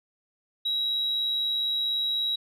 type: tone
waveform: sine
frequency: 3861 Hz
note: B7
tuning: 40 cents flat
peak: -23 dBFS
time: 0.65-2.36 s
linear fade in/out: 10 ms
effects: tanh soft clip ceiling -21 dBFS